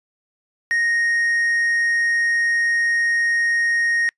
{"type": "tone", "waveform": "triangle", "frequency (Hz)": 1864.7, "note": "A#6", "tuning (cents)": 0, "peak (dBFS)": -15, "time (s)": [0.71, 4.09], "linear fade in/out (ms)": 0, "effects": ["noise-tail reverb RT60 0.1 s tail -26 dB re dry", "resampled to 24000 Hz"]}